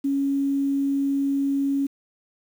sine tone with quantisation, 277.2 Hz, C#4, in tune, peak -20 dBFS, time 0.04-1.87 s, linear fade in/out 10 ms, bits 8, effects none

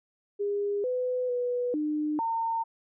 sine tone with pitch steps, 406.8 / 502 / 490.8 / 302.1 / 911 Hz, G#4 / B4 / B4 / D4 / A#5, -36 / +28 / -11 / +49 / -40 cents, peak -26 dBFS, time 0.39-2.64 s, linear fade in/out 20 ms, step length 450 ms, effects none

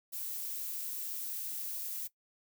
violet noise, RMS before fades -39 dBFS, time 0.12-2.08 s, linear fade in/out 20 ms, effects noise-tail reverb RT60 0.1 s tail -18 dB re dry

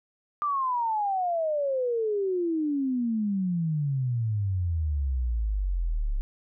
sine exponential sweep, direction down, 1200 to 33.52 Hz, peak -24 dBFS, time 0.42-6.21 s, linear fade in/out 0 ms, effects none

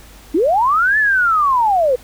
sine linear two-way sweep, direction up then down, 281.5 to 1768 to 478.2 Hz, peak -11 dBFS, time 0.34-1.96 s, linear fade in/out 10 ms, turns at 0.98 s, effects added 51 Hz sine -42 dBFS peak until 2.03 s + pink hiss -43 dBFS RMS until 2.03 s

